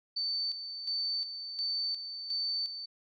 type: tone with tremolo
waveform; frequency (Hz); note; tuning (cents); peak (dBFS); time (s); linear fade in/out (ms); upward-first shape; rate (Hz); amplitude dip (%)
sine; 4543; C#8; +42; -30; 0.16-2.86; 10; square; 1.4; 60
effects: none